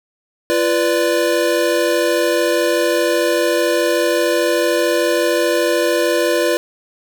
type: chord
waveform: square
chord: B diminished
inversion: second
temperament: equal with one note detuned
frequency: 343.4 / 493.9 / 587.3 Hz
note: F4 / B4 / D5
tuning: -29 / 0 / 0 cents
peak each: -19 dBFS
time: 0.5-6.57 s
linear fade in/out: 0 ms
effects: none